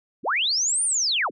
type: linear two-way sweep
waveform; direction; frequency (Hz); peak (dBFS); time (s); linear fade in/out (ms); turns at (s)
sine; up then down; 116.54 to 9397 to 116.54; -20; 0.23-1.31; 50; 0.84
effects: none